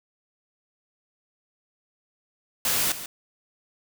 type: noise with echo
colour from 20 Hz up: white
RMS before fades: -24 dBFS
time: 2.65-2.92 s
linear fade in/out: 2 ms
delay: 140 ms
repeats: 1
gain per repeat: -12 dB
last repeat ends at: 3.06 s
effects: none